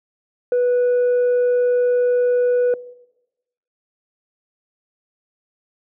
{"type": "tone", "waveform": "sine", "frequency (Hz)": 491.5, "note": "B4", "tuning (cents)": -8, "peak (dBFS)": -12, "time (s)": [0.52, 2.74], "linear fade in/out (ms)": 2, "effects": ["noise-tail reverb RT60 1.0 s tail -21 dB re dry", "tanh soft clip ceiling -13 dBFS"]}